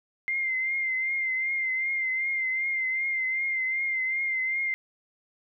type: tone with vibrato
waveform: sine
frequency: 2093 Hz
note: C7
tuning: in tune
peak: -25 dBFS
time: 0.28-4.74 s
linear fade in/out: 0 ms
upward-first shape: triangle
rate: 2.6 Hz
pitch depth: 46 cents each way
effects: none